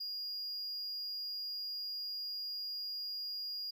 triangle tone, 4848 Hz, D#8, 46 cents flat, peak -37 dBFS, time 0-3.71 s, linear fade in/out 10 ms, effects none

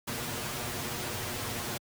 pink noise with comb filter, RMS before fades -35 dBFS, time 0.07-1.78 s, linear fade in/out 10 ms, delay 8.4 ms, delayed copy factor +0.7, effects high-pass 60 Hz 12 dB/octave

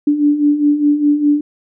sine beating tone pair, 289.3 / 294.2 Hz, D4 / D4, -26 / +3 cents, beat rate 4.9 Hz, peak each -17 / -11 dBFS, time 0.07-1.41 s, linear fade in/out 5 ms, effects none

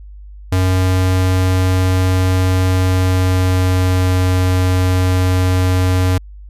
square tone with pitch glide, 92.6 to 91.91 Hz, F#2 to F#2, +2 to -11 cents, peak -12 dBFS, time 0.52-6.18 s, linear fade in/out 5 ms, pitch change -13 cents, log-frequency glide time 2.7-4.16 s, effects added 50 Hz sine -32 dBFS peak until 6.49 s + resampled to 32000 Hz

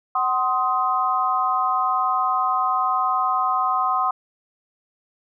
sine chord, C diminished, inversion second, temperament just, 753.5 / 1046.5 / 1255.8 Hz, Gb5 / C6 / Eb6, +31 / 0 / +16 cents, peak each -24 / -22 / -22 dBFS, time 0.15-4.11 s, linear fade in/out 5 ms, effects none

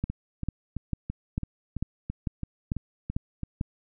two click trains, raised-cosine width 5 ms, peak -15 / -19 dBFS, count 9 / 11, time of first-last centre 0.04-3.611 / 0.1-3.433 s, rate 2.24 / 3 Hz, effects none

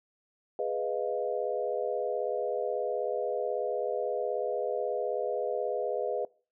sine chord, F half-diminished seventh, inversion first, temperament equal, 415.3 / 493.9 / 622.3 / 698.5 Hz, Ab4 / Cb5 / Eb5 / F5, 0 / 0 / 0 / 0 cents, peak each -34 / -32 / -34 / -37 dBFS, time 0.59-6.25 s, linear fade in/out 2 ms, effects noise-tail reverb RT60 0.4 s tail -24 dB re dry

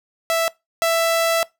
sawtooth tone pair in turn, 660 / 662.6 Hz, E5 / E5, +2 / +9 cents, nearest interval unison, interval 7 cents, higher second, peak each -13 / -12 dBFS, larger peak second, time 0.3-0.48 / 0.82-1.43 s, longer second, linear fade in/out 0 ms, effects noise-tail reverb RT60 0.2 s tail -22 dB re dry

